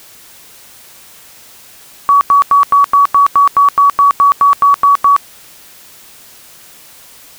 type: tone bursts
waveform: sine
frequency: 1132 Hz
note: C#6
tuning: 36 cents sharp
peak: -4 dBFS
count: 15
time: 2.09-5.164 s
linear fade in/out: 0 ms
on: 120 ms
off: 91 ms
effects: white hiss -39 dBFS RMS until 7.38 s